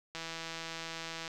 click train, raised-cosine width 0.2 ms, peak -23 dBFS, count 186, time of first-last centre 0.15-1.278 s, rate 164 Hz, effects none

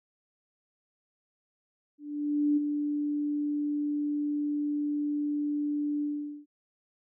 sine tone with ADSR envelope, 293.7 Hz, D4, in tune, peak -21 dBFS, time 1.98-6.46 s, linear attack 590 ms, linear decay 17 ms, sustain -6 dB, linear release 440 ms, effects none

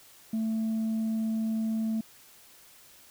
sine tone with tanh clipping, 221.6 Hz, A3, 13 cents sharp, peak -27 dBFS, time 0.33-2.01 s, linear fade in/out 5 ms, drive 1 dB, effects white hiss -55 dBFS RMS until 3.1 s

